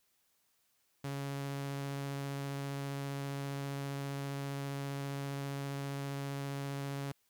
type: tone with vibrato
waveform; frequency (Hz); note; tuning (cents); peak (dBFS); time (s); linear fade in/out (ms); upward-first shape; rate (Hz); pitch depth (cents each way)
sawtooth; 139.4; C#3; +10; -33; 1.04-7.12; 5; sine; 15; 8
effects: white hiss -75 dBFS RMS until 7.29 s